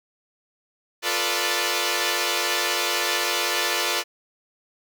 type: chord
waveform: 5% pulse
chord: B half-diminished seventh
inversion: second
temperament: equal with one note detuned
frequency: 349.2 / 440 / 490.2 / 587.3 Hz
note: F4 / A4 / B4 / D5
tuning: 0 / 0 / -13 / 0 cents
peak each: -16 dBFS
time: 1.02-4.04 s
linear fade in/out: 50 ms
effects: none